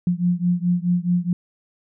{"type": "beating tone pair", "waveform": "sine", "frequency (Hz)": [174.61, 179.31], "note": ["F3", "F3"], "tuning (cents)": [0, 46], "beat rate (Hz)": 4.7, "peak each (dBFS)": [-20, -21], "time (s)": [0.07, 1.33], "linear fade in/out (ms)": 2, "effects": []}